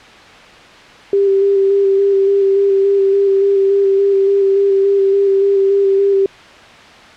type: tone with vibrato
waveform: sine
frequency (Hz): 393.9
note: G4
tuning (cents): +8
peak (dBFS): -9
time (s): 1.13-6.26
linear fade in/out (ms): 2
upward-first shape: square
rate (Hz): 3.5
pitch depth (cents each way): 16
effects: white hiss -38 dBFS RMS until 7.16 s + low-pass 3000 Hz 12 dB/octave